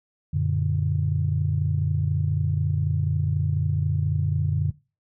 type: chord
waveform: sine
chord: Gb augmented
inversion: none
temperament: equal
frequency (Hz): 92.5 / 116.54 / 146.83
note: Gb2 / Bb2 / D3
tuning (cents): 0 / 0 / 0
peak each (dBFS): -24 / -29 / -23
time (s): 0.33-4.71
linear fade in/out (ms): 10
effects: noise-tail reverb RT60 0.3 s tail -19 dB re dry + tanh soft clip ceiling -11 dBFS